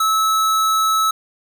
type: tone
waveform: square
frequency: 1300 Hz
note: E6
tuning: 24 cents flat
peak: -15 dBFS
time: 0-1.11 s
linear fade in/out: 5 ms
effects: none